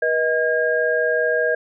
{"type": "tone cluster", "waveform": "sine", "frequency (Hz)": [482.9, 628, 1623], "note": ["B4", "D#5", "G#6"], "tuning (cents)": [-39, 16, -40], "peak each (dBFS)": -21, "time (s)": [0.02, 1.55], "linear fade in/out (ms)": 5, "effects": []}